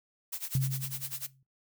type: noise with tremolo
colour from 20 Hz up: blue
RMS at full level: -35 dBFS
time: 0.32-1.27 s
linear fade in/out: 10 ms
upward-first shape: sine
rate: 10 Hz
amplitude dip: 90%
type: tone with exponential decay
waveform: sine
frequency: 133.2 Hz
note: C3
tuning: 31 cents sharp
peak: -23 dBFS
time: 0.55-1.43 s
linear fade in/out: 2 ms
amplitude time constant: 190 ms
effects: noise-tail reverb RT60 0.2 s tail -18 dB re dry